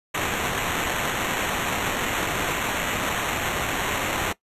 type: noise with sample-and-hold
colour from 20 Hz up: white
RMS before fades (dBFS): -26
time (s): 0.14-4.33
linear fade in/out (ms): 10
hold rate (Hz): 4900
effects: noise-tail reverb RT60 0.1 s tail -19 dB re dry + resampled to 32000 Hz